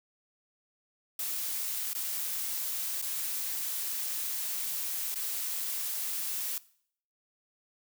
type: noise with dropouts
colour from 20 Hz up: blue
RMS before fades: -34 dBFS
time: 1.19-6.58 s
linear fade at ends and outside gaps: 2 ms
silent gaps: 1.933-1.95 / 3.016-3.024 / 5.144-5.157 s
effects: noise-tail reverb RT60 0.6 s tail -20 dB re dry